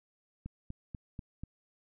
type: click train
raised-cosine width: 5 ms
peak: -28 dBFS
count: 5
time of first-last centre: 0.46-1.436 s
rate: 4.1 Hz
effects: none